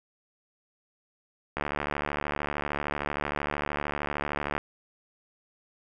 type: click train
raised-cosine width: 0.5 ms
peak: -14 dBFS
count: 221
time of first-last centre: 1.57-4.58 s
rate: 73.1 Hz
effects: none